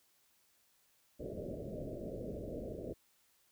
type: low-pass noise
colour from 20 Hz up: white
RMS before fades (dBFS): -43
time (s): 1.19-2.94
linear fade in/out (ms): 20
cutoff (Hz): 630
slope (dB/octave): 96
effects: white hiss -72 dBFS RMS until 3.51 s